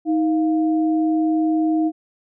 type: tone pair together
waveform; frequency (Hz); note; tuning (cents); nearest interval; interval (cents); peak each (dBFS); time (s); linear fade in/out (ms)
sine; 315.7 / 698.8; D#4 / F5; +25 / +1; octave + major second; 1376; -16 / -27; 0.05-1.92; 50
effects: none